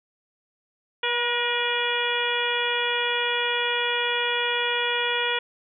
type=harmonic tone with a mistuned harmonic; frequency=482 Hz; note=B4; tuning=42 cents flat; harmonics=1 / 2 / 3 / 4 / 5 / 6 / 7; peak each=-30 / -30 / -30 / -30 / -30 / -30 / -30 dBFS; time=1.03-5.39 s; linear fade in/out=5 ms; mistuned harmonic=4; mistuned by=-35 cents; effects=none